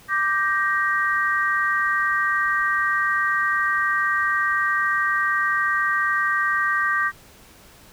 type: chord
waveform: sine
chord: G minor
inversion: second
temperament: just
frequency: 1176 / 1568 / 1881.6 Hz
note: D6 / G6 / Bb6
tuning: +2 / 0 / +16 cents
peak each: -23 dBFS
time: 0.08-7.12 s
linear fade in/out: 50 ms
effects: pink hiss -49 dBFS RMS until 7.92 s